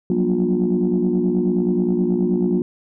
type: tone cluster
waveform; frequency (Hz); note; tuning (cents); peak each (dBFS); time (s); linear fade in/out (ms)
sine; 181.4 / 190.8 / 237.3 / 296.6 / 356.4; F#3 / G3 / A#3 / D4 / F4; -34 / -47 / +31 / +17 / +35; -21 / -22 / -21 / -26 / -20; 0.1-2.62; 2
effects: tanh soft clip ceiling -9 dBFS